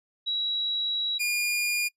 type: tone pair in turn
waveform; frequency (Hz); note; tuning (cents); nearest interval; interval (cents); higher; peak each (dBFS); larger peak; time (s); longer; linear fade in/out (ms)
sine / sawtooth; 3885 / 2424; B7 / D#7; -29 / -46; minor sixth; 817; first; -25 / -21; second; 0.26-1.19 / 1.19-1.89; first; 20
effects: noise-tail reverb RT60 0.1 s tail -23 dB re dry + resampled to 32000 Hz